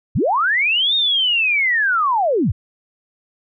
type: linear two-way sweep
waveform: sine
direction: up then down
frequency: 62.1 to 3729 to 62.1 Hz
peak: -14 dBFS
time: 0.15-2.52 s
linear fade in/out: 10 ms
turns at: 0.95 s
effects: none